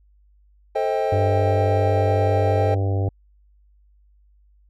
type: chord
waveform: triangle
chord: A half-diminished seventh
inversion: none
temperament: just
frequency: 440 / 528 / 633.6 / 792 Hz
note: A4 / C5 / Eb5 / G5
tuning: 0 / +16 / +31 / +18 cents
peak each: -23 dBFS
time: 0.75-2.75 s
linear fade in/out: 10 ms
type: harmonic tone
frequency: 98 Hz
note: G2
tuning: in tune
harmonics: 1 / 3 / 4 / 5 / 6 / 7 / 8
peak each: -19 / -32 / -32 / -33 / -36 / -36 / -38 dBFS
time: 1.12-3.09 s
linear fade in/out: 5 ms
effects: added 50 Hz sine -53 dBFS peak until 4.69 s